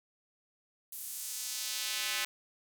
square tone with high-pass filter sweep, 116.54 Hz, A#2, in tune, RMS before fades -37 dBFS, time 0.92-2.25 s, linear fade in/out 5 ms, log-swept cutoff 12000 to 2100 Hz, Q 1, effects none

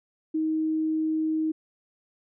sine tone, 315 Hz, D#4, 21 cents sharp, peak -23 dBFS, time 0.34-1.52 s, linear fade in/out 10 ms, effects none

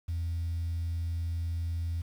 sine tone, 84 Hz, E2, 33 cents sharp, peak -28 dBFS, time 0.08-2.02 s, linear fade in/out 10 ms, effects tanh soft clip ceiling -27 dBFS + 9-bit

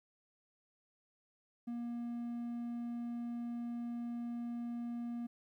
triangle tone, 237.3 Hz, A#3, 31 cents sharp, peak -36 dBFS, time 1.67-5.27 s, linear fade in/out 10 ms, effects 13-bit

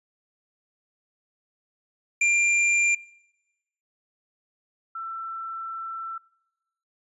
square / sine tone pair in turn, 2384 / 1338 Hz, D7 / E6, +25 / +25 cents, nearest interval minor seventh, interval 1000 cents, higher first, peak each -19 / -31 dBFS, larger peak first, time 2.21-2.95 / 4.95-6.18 s, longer second, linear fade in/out 5 ms, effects noise-tail reverb RT60 1.0 s tail -24 dB re dry + resampled to 24000 Hz

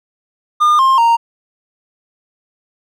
triangle tone with pitch steps, 1211 / 1060.3 / 928.4 Hz, D#6 / C6 / A#5, -47 / +23 / -7 cents, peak -6 dBFS, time 0.6-1.17 s, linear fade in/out 20 ms, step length 190 ms, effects none

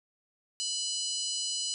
harmonic tone with a mistuned harmonic, 987.8 Hz, B5, in tune, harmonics 3 / 4 / 5 / 6 / 7 / 8 / 9, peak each -37 / -37 / -37 / -40 / -41 / -38 / -43 dBFS, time 0.6-1.74 s, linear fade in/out 0 ms, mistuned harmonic 4, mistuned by +69 cents, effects none

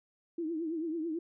sine tone with vibrato, 324.7 Hz, E4, 26 cents flat, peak -32 dBFS, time 0.38-1.19 s, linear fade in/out 5 ms, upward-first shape triangle, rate 9.1 Hz, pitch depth 120 cents each way, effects none

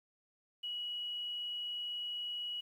sine tone, 2918 Hz, F#7, 25 cents flat, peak -37 dBFS, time 0.63-2.61 s, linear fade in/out 10 ms, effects 11-bit

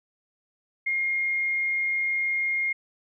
sine tone, 2133 Hz, C7, 33 cents sharp, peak -23 dBFS, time 0.86-2.73 s, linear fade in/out 10 ms, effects none

